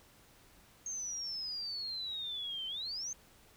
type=exponential two-way sweep; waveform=sine; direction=down then up; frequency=6450 to 3057 to 6450 Hz; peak=-37 dBFS; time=0.86-3.13 s; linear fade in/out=2 ms; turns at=2.67 s; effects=pink hiss -62 dBFS RMS until 3.56 s